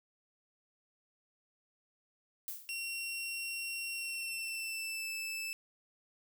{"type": "noise with exponential decay", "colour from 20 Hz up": "violet", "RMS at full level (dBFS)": -38, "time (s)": [2.48, 2.83], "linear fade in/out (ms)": 0, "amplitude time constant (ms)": 76}
{"type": "tone with pitch glide", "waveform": "sawtooth", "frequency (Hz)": [2736, 2634], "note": ["F7", "E7"], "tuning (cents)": [-36, -2], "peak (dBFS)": -34, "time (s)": [2.69, 5.53], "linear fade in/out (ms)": 0, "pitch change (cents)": -66, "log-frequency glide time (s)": [3.94, 5.1]}
{"effects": []}